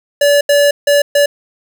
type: tone bursts at uneven times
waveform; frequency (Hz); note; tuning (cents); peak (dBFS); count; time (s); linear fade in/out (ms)
square; 575; D5; -37; -8; 4; 0.21-0.41 / 0.49-0.71 / 0.87-1.02 / 1.15-1.26; 5
effects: none